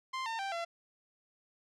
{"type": "tone with pitch steps", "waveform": "sawtooth", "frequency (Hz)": [1046.5, 905.8, 784, 678.6], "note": ["C6", "A#5", "G5", "F5"], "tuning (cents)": [0, -50, 0, -50], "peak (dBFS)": -31, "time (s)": [0.13, 0.65], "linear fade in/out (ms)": 10, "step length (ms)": 130, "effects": ["low-pass 5000 Hz 12 dB/octave"]}